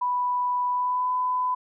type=tone with pitch glide; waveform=sine; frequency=987.8 to 1003.3 Hz; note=B5 to B5; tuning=0 to +27 cents; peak=-22 dBFS; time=0.01-1.55 s; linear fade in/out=10 ms; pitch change=+27 cents; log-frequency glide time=0.69-1.11 s; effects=none